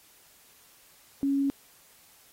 sine tone, 277.2 Hz, C#4, in tune, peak -23 dBFS, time 1.23-1.5 s, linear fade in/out 0 ms, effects white hiss -58 dBFS RMS until 2.32 s + AAC 48 kbps

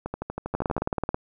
two click trains, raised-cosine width 1 ms, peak -11 / -16 dBFS, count 12 / 10, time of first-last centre 0.55-1.145 / 0.06-0.78 s, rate 18.5 / 12.5 Hz, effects none

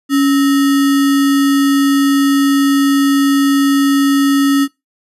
sine tone with sample-and-hold, 278.6 Hz, C#4, 9 cents sharp, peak -8 dBFS, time 0.09-4.68 s, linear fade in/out 50 ms, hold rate 1575 Hz, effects noise-tail reverb RT60 0.2 s tail -20 dB re dry + resampled to 32000 Hz

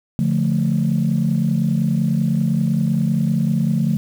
sine chord, D minor, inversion none, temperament equal with one note detuned, 144.48 / 174.61 / 220 Hz, D3 / F3 / A3, -28 / 0 / 0 cents, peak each -19 dBFS, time 0.19-3.97 s, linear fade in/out 0 ms, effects tanh soft clip ceiling -8 dBFS + 7-bit

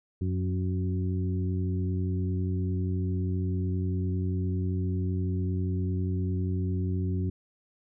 harmonic tone with a mistuned harmonic, 92.5 Hz, F#2, in tune, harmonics 1 / 2 / 3 / 4, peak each -27 / -33 / -37 / -39 dBFS, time 0.21-7.3 s, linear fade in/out 5 ms, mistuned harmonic 2, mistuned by -21 cents, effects none

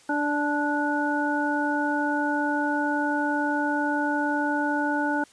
harmonic tone with a mistuned harmonic, 293.7 Hz, D4, in tune, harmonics 1 / 2 / 3 / 5, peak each -26 / -32 / -28 / -28 dBFS, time 0.09-5.24 s, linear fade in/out 5 ms, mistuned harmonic 3, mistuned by -16 cents, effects white hiss -55 dBFS RMS until 5.32 s + resampled to 22050 Hz

